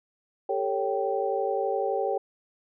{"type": "tone cluster", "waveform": "sine", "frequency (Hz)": [396.2, 448, 555, 780], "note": ["G4", "A4", "C#5", "G5"], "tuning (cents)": [18, 31, 2, -9], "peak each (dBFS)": -30, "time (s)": [0.49, 2.18], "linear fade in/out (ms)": 5, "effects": []}